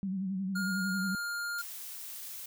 sine tone with vibrato, 190.9 Hz, G3, 46 cents flat, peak -31 dBFS, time 0.03-1.15 s, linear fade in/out 0 ms, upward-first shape sine, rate 11 Hz, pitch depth 64 cents each way
square tone with pitch glide, 1417 to 1408 Hz, F6 to F6, +25 to +14 cents, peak -34 dBFS, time 0.55-1.62 s, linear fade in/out 10 ms, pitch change -11 cents, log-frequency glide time 0.93-1.01 s
blue noise, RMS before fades -43 dBFS, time 1.58-2.46 s, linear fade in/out 5 ms
effects none

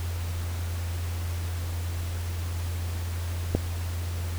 click, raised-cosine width 2 ms, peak -9 dBFS, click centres 3.55 s, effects added 86 Hz sine -28 dBFS peak until 4.38 s + pink hiss -41 dBFS RMS until 4.38 s

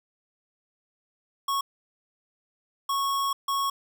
square tone bursts at uneven times, 1103 Hz, C#6, 9 cents flat, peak -25 dBFS, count 3, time 1.48-1.61 / 2.89-3.33 / 3.48-3.7 s, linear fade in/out 5 ms, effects none

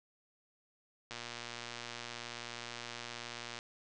click train, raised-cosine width 0.2 ms, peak -25 dBFS, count 296, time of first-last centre 1.11-3.589 s, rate 119 Hz, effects resampled to 22050 Hz

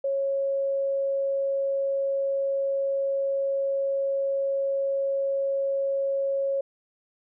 sine tone, 549 Hz, C#5, 17 cents flat, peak -23 dBFS, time 0.04-6.61 s, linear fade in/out 5 ms, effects none

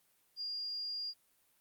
sine tone, 4818 Hz, D8, 43 cents sharp, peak -37 dBFS, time 0.36-1.14 s, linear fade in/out 50 ms, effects white hiss -72 dBFS RMS until 1.6 s + Opus 32 kbps

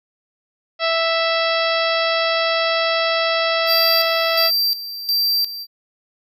harmonic tone, 659.3 Hz, E5, in tune, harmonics 1 / 2 / 3 / 4 / 5 / 6 / 7 / 8, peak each -20 / -23 / -25 / -26 / -27 / -28 / -28 / -29 dBFS, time 0.79-4.51 s, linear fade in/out 50 ms
square tone with tremolo, 4699 Hz, D8, in tune, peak -16 dBFS, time 3.66-5.67 s, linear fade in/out 50 ms, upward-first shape square, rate 1.4 Hz, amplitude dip 75%
effects none

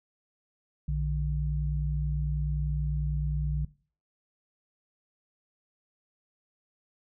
sine tone pair together, 59.57 / 148.9 Hz, A#1 / D3, +38 / +24 cents, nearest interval octave + major third, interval 1586 cents, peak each -29 / -30 dBFS, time 0.88-3.65 s, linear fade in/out 5 ms, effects noise-tail reverb RT60 0.4 s tail -18 dB re dry

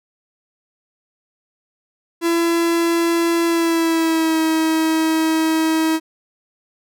45% pulse tone with pitch glide, 336.8 to 319.7 Hz, E4 to D#4, +37 to +47 cents, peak -15 dBFS, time 2.21-6 s, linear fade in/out 50 ms, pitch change -90 cents, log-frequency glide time 3.45-4.4 s, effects none

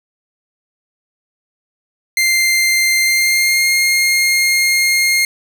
sawtooth tone with pitch glide, 2093 to 2130 Hz, C7 to C7, 0 to +30 cents, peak -8 dBFS, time 2.17-5.25 s, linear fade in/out 2 ms, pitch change +30 cents, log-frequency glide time 3.02-3.7 s, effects none

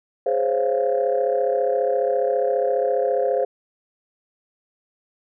sine chord, Db major seventh, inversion second, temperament just, 415.8 / 519.7 / 554.4 / 693 Hz, Ab4 / C5 / Db5 / F5, +2 / -12 / 0 / -14 cents, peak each -24 / -20 / -25 / -25 dBFS, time 0.26-3.45 s, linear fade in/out 5 ms, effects tanh soft clip ceiling -10 dBFS

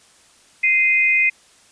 sine tone pair together, 2084 / 2489 Hz, C7 / D#7, -7 / 0 cents, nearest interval minor third, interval 307 cents, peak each -16 dBFS, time 0.63-1.3 s, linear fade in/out 10 ms, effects white hiss -52 dBFS RMS until 1.71 s + resampled to 22050 Hz

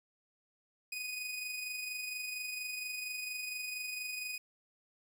sawtooth tone with amplitude modulation, 2489 Hz, D#7, in tune, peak -33 dBFS, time 0.92-4.38 s, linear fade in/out 5 ms, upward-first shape sine, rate 24.3 Hz, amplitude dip 40%, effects none

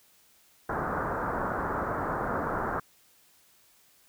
white low-pass noise, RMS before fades -31 dBFS, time 0.69-2.8 s, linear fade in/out 5 ms, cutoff 1500 Hz, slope 48 dB/octave, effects white hiss -62 dBFS RMS until 4.08 s

